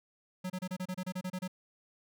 square tone bursts, 183.9 Hz, F#3, 10 cents flat, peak -35 dBFS, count 12, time 0.44-1.479 s, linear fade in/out 10 ms, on 60 ms, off 29 ms, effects none

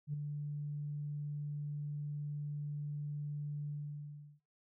sine tone with ADSR envelope, 146.83 Hz, D3, in tune, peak -32 dBFS, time 0.07-4.4 s, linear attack 66 ms, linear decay 8 ms, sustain -5 dB, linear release 710 ms, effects noise-tail reverb RT60 0.3 s tail -24 dB re dry + tanh soft clip ceiling -29 dBFS

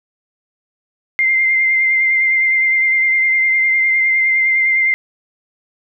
sine tone with vibrato, 2093 Hz, C7, in tune, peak -11 dBFS, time 1.19-4.94 s, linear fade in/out 0 ms, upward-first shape triangle, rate 9.8 Hz, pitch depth 25 cents each way, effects none

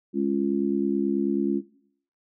sine chord, Db major, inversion second, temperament just, 207.9 / 277.2 / 346.5 Hz, Ab3 / Db4 / F4, +2 / 0 / -14 cents, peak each -26 dBFS, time 0.13-1.62 s, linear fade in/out 50 ms, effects noise-tail reverb RT60 0.6 s tail -17 dB re dry

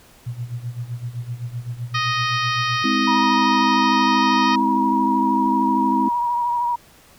sine tone with tremolo, 120.5 Hz, B2, 42 cents flat, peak -23 dBFS, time 0.26-2.83 s, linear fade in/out 10 ms, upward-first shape sine, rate 7.8 Hz, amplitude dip 80%
harmonic tone, 622.3 Hz, D#5, in tune, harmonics 2 / 3 / 4 / 5 / 6 / 7 / 8 / 9, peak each -22 / -26 / -28 / -30 / -32 / -33 / -34 / -35 dBFS, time 1.94-4.56 s, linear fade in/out 10 ms
sine chord, Ab augmented, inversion none, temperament just, 207.7 / 259.6 / 324.5 Hz, Ab3 / C4 / E4, 0 / -13 / -27 cents, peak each -24 / -21 / -24 dBFS, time 2.84-6.09 s, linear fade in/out 5 ms
sine tone with vibrato, 959 Hz, A#5, 49 cents sharp, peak -18 dBFS, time 3.07-6.76 s, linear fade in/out 10 ms, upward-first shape triangle, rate 13 Hz, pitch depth 37 cents each way
effects pink hiss -50 dBFS RMS until 7.18 s

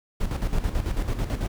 brown noise with tremolo, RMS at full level -24 dBFS, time 0.2-1.48 s, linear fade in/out 10 ms, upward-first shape square, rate 9.1 Hz, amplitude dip 60%, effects none

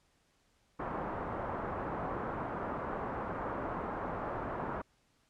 white low-pass noise, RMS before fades -38 dBFS, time 0.79-4.82 s, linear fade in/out 10 ms, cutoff 1200 Hz, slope 24 dB/octave, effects pink hiss -72 dBFS RMS until 5.29 s + low-pass 9000 Hz 12 dB/octave

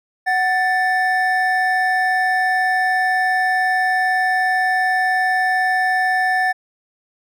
triangle tone pair together, 743.4 / 1766 Hz, F#5 / A6, +8 / +6 cents, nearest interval octave + minor third, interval 1498 cents, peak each -16 dBFS, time 0.26-6.53 s, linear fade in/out 20 ms, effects none

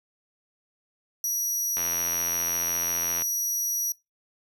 sawtooth tone, 5800 Hz, F#8, 35 cents flat, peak -22 dBFS, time 1.24-3.92 s, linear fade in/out 2 ms
click train, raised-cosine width 0.3 ms, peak -18 dBFS, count 125, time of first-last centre 1.77-3.22 s, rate 85.5 Hz
effects noise-tail reverb RT60 0.2 s tail -22 dB re dry

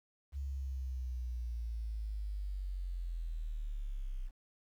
sine linear sweep, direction down, 69.8 to 30.87 Hz, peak -36 dBFS, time 0.32-4.31 s, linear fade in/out 50 ms, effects 11-bit

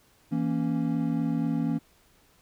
triangle chord, A# diminished, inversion second, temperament equal, 164.81 / 233.1 / 277.2 Hz, E3 / A#3 / C#4, 0 / 0 / 0 cents, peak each -27 / -27 / -27 dBFS, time 0.31-1.79 s, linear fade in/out 20 ms, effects pink hiss -62 dBFS RMS until 2.41 s

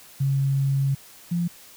sine tone pair in turn, 137 / 172.61 Hz, C#3 / F3, -20 / -20 cents, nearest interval major third, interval 400 cents, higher second, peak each -19 / -21 dBFS, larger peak first, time 0.2-0.95 / 1.31-1.48 s, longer first, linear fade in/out 10 ms, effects white hiss -48 dBFS RMS until 1.76 s

